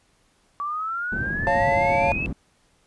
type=exponential sweep; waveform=sine; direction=up; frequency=1142 to 2640 Hz; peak=-25 dBFS; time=0.6-2.26 s; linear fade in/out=0 ms
type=low-pass noise; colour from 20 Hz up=white; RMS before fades=-30 dBFS; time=1.12-2.33 s; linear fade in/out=5 ms; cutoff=210 Hz; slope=12 dB/octave
type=chord; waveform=triangle; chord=Db augmented; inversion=none; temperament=equal; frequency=554.4 / 698.5 / 880 Hz; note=Db5 / F5 / A5; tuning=0 / 0 / 0 cents; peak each=-21 dBFS; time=1.47-2.12 s; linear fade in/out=0 ms
effects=pink hiss -63 dBFS RMS until 2.86 s + resampled to 24000 Hz